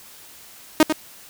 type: tone with echo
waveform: sawtooth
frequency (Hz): 311.1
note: D#4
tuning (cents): 0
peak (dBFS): -6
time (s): 0.8-0.83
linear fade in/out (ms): 2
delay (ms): 96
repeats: 1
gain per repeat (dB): -8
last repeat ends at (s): 0.926
effects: white hiss -45 dBFS RMS until 1.29 s